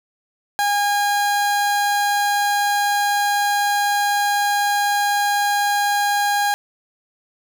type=tone; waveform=30% pulse; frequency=816 Hz; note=G#5; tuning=31 cents flat; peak=-14 dBFS; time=0.59-6.54 s; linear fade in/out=0 ms; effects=none